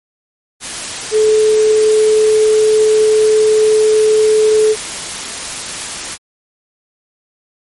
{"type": "tone in noise", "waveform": "sine", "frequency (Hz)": 431.5, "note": "A4", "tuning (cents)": -34, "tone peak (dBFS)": -7, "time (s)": [1.11, 4.76], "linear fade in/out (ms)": 50, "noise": "white", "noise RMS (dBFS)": -23, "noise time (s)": [0.6, 6.18], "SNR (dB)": 13, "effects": ["MP3 48 kbps"]}